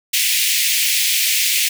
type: high-pass noise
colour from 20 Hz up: pink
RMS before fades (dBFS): -17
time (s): 0.13-1.69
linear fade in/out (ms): 10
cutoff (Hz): 2100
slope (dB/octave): 48
effects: none